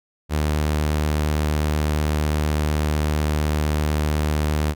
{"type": "tone", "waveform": "sawtooth", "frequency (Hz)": 75.7, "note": "D#2", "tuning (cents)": -47, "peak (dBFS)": -15, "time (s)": [0.29, 4.75], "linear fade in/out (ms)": 50, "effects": []}